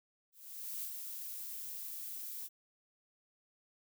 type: noise with ADSR envelope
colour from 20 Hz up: violet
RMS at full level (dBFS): -40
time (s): 0.32-2.49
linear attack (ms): 510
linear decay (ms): 54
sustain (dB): -4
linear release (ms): 33
effects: none

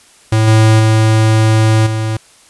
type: tone with level steps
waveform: square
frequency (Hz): 110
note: A2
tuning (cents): 0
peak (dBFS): -9 / -6 / -8 / -15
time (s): 0.32-2.17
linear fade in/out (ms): 5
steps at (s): 0.47 / 0.79 / 1.86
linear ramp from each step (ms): 10
effects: white hiss -45 dBFS RMS until 2.49 s + resampled to 24000 Hz

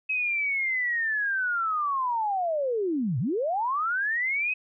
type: linear two-way sweep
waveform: sine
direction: down then up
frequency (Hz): 2562 to 110 to 2562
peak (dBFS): -24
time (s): 0.09-4.54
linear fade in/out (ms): 10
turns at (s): 3.19
effects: none

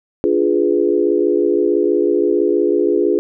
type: chord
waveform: sine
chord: D diminished seventh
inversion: none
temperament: equal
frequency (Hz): 293.7 / 349.2 / 415.3 / 493.9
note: D4 / F4 / Ab4 / Cb5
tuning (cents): 0 / 0 / 0 / 0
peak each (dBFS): -20 / -16 / -16 / -22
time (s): 0.24-3.19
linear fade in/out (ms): 0
effects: none

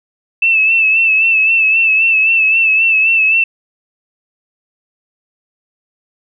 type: tone with vibrato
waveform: sine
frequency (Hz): 2637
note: E7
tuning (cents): 0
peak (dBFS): -8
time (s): 0.42-3.44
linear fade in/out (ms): 5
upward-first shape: sine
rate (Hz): 3.8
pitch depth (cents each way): 45
effects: none

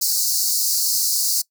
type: high-pass noise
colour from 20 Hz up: pink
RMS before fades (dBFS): -20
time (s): 0.01-1.42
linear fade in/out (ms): 10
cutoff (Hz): 4300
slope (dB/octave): 96
effects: noise-tail reverb RT60 0.1 s tail -22 dB re dry

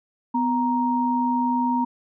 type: tone pair together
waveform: sine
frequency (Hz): 249.6 / 935.6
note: B3 / A#5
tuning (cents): +19 / +6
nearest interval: octave + major seventh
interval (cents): 2287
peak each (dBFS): -22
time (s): 0.34-1.85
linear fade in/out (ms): 10
effects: none

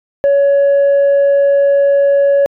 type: tone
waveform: sine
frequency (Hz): 561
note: C#5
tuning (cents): +21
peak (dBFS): -5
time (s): 0.24-2.46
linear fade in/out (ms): 0
effects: tanh soft clip ceiling -6 dBFS

